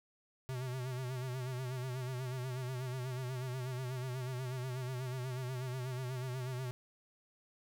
square tone with vibrato, 127.6 Hz, C3, 43 cents flat, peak -38 dBFS, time 0.49-6.71 s, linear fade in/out 0 ms, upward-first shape sine, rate 8.2 Hz, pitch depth 66 cents each way, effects none

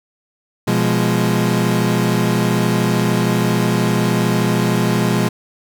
30% pulse chord, F diminished, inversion second, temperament equal, 123.47 / 174.61 / 207.7 Hz, Cb3 / F3 / Ab3, 0 / 0 / 0 cents, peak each -16 dBFS, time 0.67-5.29 s, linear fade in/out 10 ms, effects none

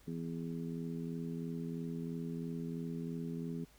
harmonic tone, 83 Hz, E2, 12 cents sharp, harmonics 2 / 3 / 4 / 5, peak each -40 / -42 / -50 / -48 dBFS, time 0.07-3.65 s, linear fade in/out 10 ms, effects added 50 Hz sine -65 dBFS peak until 3.78 s + pink hiss -65 dBFS RMS until 3.78 s

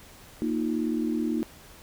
sine chord, Bb suspended fourth, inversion none, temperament equal with one note detuned, 233.1 / 311.1 / 350.8 Hz, Bb3 / Eb4 / F4, 0 / 0 / +8 cents, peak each -28 / -28 / -33 dBFS, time 0.42-1.43 s, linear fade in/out 0 ms, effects pink hiss -50 dBFS RMS until 1.82 s

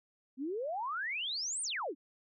sine exponential two-way sweep, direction up then down, 246.9 to 9300 to 246.9 Hz, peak -34 dBFS, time 0.37-1.95 s, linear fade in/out 50 ms, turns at 1.62 s, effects none

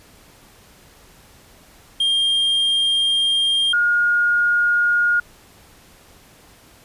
triangle / sine tone pair in turn, 3208 / 1429 Hz, G7 / F6, +39 / +39 cents, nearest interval octave + major second, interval 1400 cents, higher first, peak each -14 dBFS, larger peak neither, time 2-3.73 / 3.73-5.2 s, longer first, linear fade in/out 5 ms, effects pink hiss -49 dBFS RMS until 6.84 s + resampled to 32000 Hz

